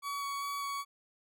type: tone with vibrato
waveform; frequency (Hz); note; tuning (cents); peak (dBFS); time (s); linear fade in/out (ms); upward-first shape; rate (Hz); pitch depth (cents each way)
40% pulse; 1128; C#6; +30; -34; 0.02-0.85; 50; square; 2.5; 8
effects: none